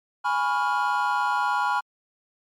triangle chord, C# dominant seventh, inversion second, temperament equal with one note detuned, 830.6 / 987.8 / 1108.7 / 1407.4 Hz, G#5 / B5 / C#6 / E#6, 0 / 0 / 0 / +13 cents, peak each -24 / -23 / -28 / -25 dBFS, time 0.24-1.81 s, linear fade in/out 20 ms, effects tanh soft clip ceiling -11 dBFS + MP3 96 kbps

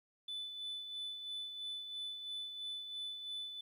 sine tone with tremolo, 3496 Hz, A7, 12 cents flat, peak -37 dBFS, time 0.28-3.61 s, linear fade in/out 5 ms, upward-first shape sine, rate 3 Hz, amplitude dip 55%, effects tanh soft clip ceiling -38 dBFS + 12-bit

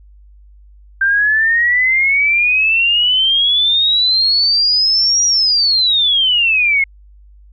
sine exponential two-way sweep, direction up then down, 1568 to 5780 to 2144 Hz, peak -10 dBFS, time 1.01-6.84 s, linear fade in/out 5 ms, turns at 5.25 s, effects added 50 Hz sine -40 dBFS peak until 7.52 s

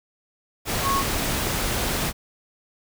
sine tone in noise, 1098 Hz, C#6, 17 cents flat, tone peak -21 dBFS, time 0.82-1.04 s, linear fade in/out 50 ms, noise pink, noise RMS -25 dBFS, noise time 0.65-2.13 s, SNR +1 dB, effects none

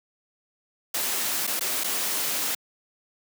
white noise with dropouts, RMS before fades -27 dBFS, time 0.94-2.55 s, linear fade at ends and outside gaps 5 ms, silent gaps 1.469-1.474 / 1.595-1.608 / 1.837-1.842 s, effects high-pass 200 Hz 12 dB/octave

